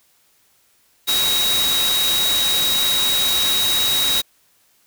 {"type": "tone in noise", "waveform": "sine", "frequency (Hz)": 3815, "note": "A#7", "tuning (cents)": 39, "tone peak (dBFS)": -17, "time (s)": [1.07, 4.22], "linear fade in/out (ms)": 20, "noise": "white", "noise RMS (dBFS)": -22, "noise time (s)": [1.07, 4.22], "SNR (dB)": 2, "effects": ["white hiss -59 dBFS RMS until 4.86 s"]}